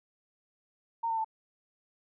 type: tone with pitch steps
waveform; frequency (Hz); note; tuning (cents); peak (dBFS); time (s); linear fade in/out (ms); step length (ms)
sine; 920 / 902.1 / 884.6; A#5 / A5 / A5; -23 / +43 / +9; -28; 1.03-1.246; 10; 72
effects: none